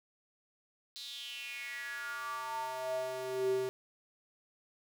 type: tone with high-pass filter sweep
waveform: square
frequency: 129.2 Hz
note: C3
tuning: 21 cents flat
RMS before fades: -38 dBFS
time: 0.96-3.69 s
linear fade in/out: 0 ms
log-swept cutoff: 4100 to 320 Hz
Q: 6.4
effects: none